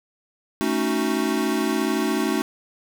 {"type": "chord", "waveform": "square", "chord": "D# half-diminished seventh", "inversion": "second", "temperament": "equal", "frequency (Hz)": [220, 277.2, 311.1, 370], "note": ["A3", "C#4", "D#4", "F#4"], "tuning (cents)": [0, 0, 0, 0], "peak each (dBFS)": -27, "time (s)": [0.61, 2.42], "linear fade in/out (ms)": 0, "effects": []}